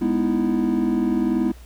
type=chord; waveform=triangle; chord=E major seventh; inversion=first; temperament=just; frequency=206 / 247.2 / 309 / 329.6 Hz; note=G#3 / B3 / D#4 / E4; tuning=-14 / +2 / -12 / 0 cents; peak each=-23 / -20 / -25 / -21 dBFS; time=0.01-1.52 s; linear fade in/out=10 ms; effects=added 60 Hz sine -40 dBFS peak until 1.65 s + pink hiss -51 dBFS RMS until 1.65 s